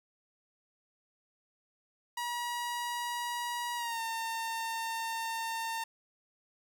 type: tone with pitch glide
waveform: sawtooth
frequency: 960 to 907.7 Hz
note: B5 to A#5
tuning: -49 to -46 cents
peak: -30 dBFS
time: 2.17-5.84 s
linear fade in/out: 5 ms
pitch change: -97 cents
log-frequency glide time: 3.76-4.01 s
effects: 10-bit